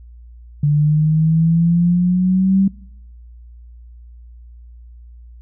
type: exponential sweep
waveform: sine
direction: up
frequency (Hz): 145.4 to 195.7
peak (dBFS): -11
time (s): 0.63-2.68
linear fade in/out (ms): 5
effects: noise-tail reverb RT60 0.8 s tail -22 dB re dry + added 59 Hz sine -37 dBFS peak until 5.41 s